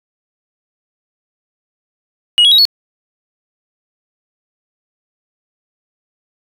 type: tone with pitch steps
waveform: sine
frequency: 2896 / 3327 / 3821 / 4390 Hz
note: F#7 / G#7 / A#7 / C#8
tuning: -38 / +2 / +42 / -18 cents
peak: -3 dBFS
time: 2.38-2.652 s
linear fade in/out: 0 ms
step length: 68 ms
effects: tanh soft clip ceiling -4 dBFS